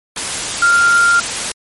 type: tone in noise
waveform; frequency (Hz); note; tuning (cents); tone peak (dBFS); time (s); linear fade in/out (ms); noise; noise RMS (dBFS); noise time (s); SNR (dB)
sine; 1394; F6; -4; -8; 0.62-1.2; 5; white; -20; 0.16-1.52; +9
effects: MP3 48 kbps